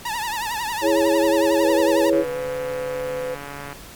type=tone with vibrato; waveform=sawtooth; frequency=906 Hz; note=A#5; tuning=50 cents flat; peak=-20 dBFS; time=0.05-2.1 s; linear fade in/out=5 ms; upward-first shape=triangle; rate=11 Hz; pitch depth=150 cents each way
type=chord; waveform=sine; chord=C# minor; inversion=first; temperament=equal; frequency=329.6 / 415.3 / 554.4 Hz; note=E4 / G#4 / C#5; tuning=0 / 0 / 0 cents; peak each=-19 / -23 / -18 dBFS; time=0.81-2.25 s; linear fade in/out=50 ms
type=tone with pitch glide; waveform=sine; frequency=493.9 to 506.6 Hz; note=B4 to B4; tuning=0 to +44 cents; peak=-24 dBFS; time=1.63-3.35 s; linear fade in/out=10 ms; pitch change=+44 cents; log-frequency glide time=2.32-2.38 s
type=click train; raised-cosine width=0.5 ms; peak=-19 dBFS; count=228; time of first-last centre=2.13-3.729 s; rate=142 Hz
effects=pink hiss -41 dBFS RMS until 3.95 s + MP3 96 kbps